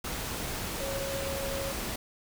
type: tone in noise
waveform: sine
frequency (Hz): 548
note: C#5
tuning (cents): -20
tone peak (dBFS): -34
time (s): 0.8-1.72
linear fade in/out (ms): 5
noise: pink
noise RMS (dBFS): -35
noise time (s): 0.04-1.96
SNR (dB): -2
effects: none